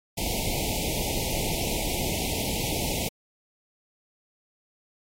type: band-stop noise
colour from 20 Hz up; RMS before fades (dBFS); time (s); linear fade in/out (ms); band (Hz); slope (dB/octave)
pink; -29; 0.17-3.09; 10; 910 to 2100; 96
type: clicks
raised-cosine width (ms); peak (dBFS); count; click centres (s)
2; -20; 3; 1.176 / 1.371 / 1.673
effects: AAC 48 kbps